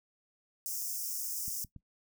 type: high-pass noise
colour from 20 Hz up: white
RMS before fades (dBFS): -37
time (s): 0.66-1.64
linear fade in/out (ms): 0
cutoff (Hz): 5100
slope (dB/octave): 96
type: clicks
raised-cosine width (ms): 5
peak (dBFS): -35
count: 3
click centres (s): 1.481 / 1.647 / 1.763
effects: noise-tail reverb RT60 0.1 s tail -18 dB re dry